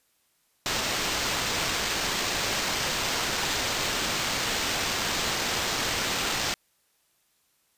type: noise with sample-and-hold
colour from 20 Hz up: violet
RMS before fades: -28 dBFS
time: 0.66-6.54 s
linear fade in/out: 0 ms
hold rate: 11025 Hz
effects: white hiss -69 dBFS RMS until 7.77 s + resampled to 32000 Hz